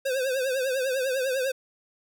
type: tone with vibrato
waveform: square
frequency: 523.3 Hz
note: C5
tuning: in tune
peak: -25 dBFS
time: 0.05-1.52 s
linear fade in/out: 10 ms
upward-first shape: triangle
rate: 10 Hz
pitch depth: 100 cents each way
effects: none